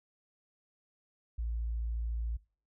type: tone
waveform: sine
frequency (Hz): 57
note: A#1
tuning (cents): -38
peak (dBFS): -31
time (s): 1.38-2.37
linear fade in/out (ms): 10
effects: noise-tail reverb RT60 0.4 s tail -23 dB re dry + tanh soft clip ceiling -27 dBFS

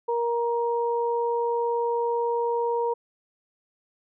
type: tone pair together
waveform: sine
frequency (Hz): 470.5 / 941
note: A#4 / A#5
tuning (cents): +16 / +16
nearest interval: octave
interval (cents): 1200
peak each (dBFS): -24 / -27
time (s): 0.08-2.94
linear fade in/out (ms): 10
effects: none

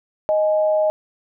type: tone pair together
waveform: sine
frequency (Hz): 622.3 / 835.5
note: D#5 / G#5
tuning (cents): 0 / +10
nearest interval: perfect fourth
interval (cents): 510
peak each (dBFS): -15 / -26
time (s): 0.29-0.9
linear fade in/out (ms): 0
effects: none

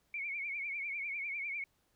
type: tone with vibrato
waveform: sine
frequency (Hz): 2279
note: C#7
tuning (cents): +47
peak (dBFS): -36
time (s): 0.14-1.64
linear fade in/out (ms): 2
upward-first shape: triangle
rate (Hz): 10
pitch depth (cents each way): 110
effects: pink hiss -75 dBFS RMS until 1.95 s

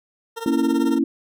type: tone with tremolo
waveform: 20% pulse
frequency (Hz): 458.4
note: A#4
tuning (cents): -29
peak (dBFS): -20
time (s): 0.36-0.99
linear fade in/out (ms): 20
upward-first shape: triangle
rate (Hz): 18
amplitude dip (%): 90
type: chord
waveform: sine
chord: A# diminished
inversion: none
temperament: equal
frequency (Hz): 233.1 / 277.2 / 329.6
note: A#3 / C#4 / E4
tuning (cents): 0 / 0 / 0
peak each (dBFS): -23 / -20 / -21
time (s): 0.46-1.04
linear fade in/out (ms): 2
effects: none

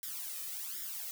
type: noise with flanger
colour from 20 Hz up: blue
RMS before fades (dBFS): -41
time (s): 0.03-1.11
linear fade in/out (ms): 0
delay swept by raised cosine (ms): 0.56 to 1.66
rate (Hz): 1.3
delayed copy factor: +0.85
effects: none

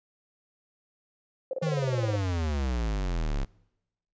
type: tone bursts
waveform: sine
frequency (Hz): 526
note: C5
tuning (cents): +9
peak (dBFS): -27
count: 13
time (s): 1.51-2.157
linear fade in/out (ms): 2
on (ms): 23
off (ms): 29
type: exponential sweep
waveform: square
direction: down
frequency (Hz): 164.2 to 32.7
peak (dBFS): -27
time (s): 1.62-3.45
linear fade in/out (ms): 10
effects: noise-tail reverb RT60 0.9 s tail -24 dB re dry + resampled to 16000 Hz

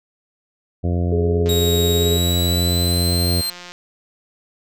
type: harmonic tone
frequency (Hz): 87.31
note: F2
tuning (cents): 0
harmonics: 1 / 2 / 3 / 4 / 5 / 6 / 7 / 8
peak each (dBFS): -18 / -24 / -28 / -30 / -32 / -34 / -35 / -36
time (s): 0.83-3.42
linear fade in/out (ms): 20
type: tone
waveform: sine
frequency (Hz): 418.2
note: G#4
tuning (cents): +12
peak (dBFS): -19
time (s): 1.12-2.17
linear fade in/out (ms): 2
type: click train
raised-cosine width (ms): 0.2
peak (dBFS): -19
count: 401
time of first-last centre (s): 1.46-3.72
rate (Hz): 177
type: tone with pitch glide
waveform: sawtooth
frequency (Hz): 3795 to 4162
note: A#7 to C8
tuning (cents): +30 to -10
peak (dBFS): -18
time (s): 1.49-3.5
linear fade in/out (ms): 2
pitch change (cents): +160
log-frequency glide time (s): 1.96-3.29
effects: none

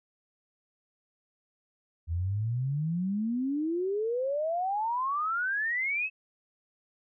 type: exponential sweep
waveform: sine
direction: up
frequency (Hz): 79.9 to 2637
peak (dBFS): -27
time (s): 2.07-6.1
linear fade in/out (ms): 50
effects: none

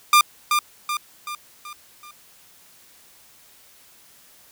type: tone with echo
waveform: sawtooth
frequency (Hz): 1199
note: D6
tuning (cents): +36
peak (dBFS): -7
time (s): 0.13-0.21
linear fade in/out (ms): 2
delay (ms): 380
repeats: 5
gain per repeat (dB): -6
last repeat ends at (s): 2.11
effects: white hiss -52 dBFS RMS until 4.51 s

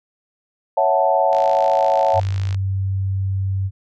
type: chord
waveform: sine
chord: F# minor seventh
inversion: second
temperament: equal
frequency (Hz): 554.4 / 659.3 / 740 / 880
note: C#5 / E5 / F#5 / A5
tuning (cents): 0 / 0 / 0 / 0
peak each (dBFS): -19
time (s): 0.77-2.2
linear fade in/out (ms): 5
type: click train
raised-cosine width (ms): 0.2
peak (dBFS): -17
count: 67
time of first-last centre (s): 1.33-2.545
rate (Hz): 54.3
type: tone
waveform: sine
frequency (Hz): 96.4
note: G2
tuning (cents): -28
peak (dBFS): -18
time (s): 2.13-3.71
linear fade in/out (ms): 50
effects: none

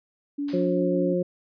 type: tone with tremolo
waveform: sine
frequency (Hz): 286.1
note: D4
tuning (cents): -45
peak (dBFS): -25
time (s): 0.38-1.14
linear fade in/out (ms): 10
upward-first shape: triangle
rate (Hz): 5.2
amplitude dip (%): 25
type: noise with exponential decay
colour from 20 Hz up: white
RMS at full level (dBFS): -37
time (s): 0.48-0.92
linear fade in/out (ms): 5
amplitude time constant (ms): 94
type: harmonic tone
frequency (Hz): 178.7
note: F3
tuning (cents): +40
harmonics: 1 / 2 / 3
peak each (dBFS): -26 / -26 / -26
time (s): 0.53-1.23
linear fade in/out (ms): 10
effects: resampled to 11025 Hz

